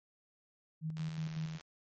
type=tone with tremolo; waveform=sine; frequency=158.2 Hz; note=D#3; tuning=29 cents sharp; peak=-34 dBFS; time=0.81-1.59 s; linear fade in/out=50 ms; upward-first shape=square; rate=5.4 Hz; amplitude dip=45%
type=click train; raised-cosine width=0.2 ms; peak=-33 dBFS; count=53; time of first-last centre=0.97-1.61 s; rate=81.3 Hz
effects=MP3 32 kbps

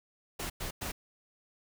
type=noise bursts; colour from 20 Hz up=pink; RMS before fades=-37 dBFS; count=3; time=0.39-0.92 s; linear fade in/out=10 ms; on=110 ms; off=100 ms; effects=none

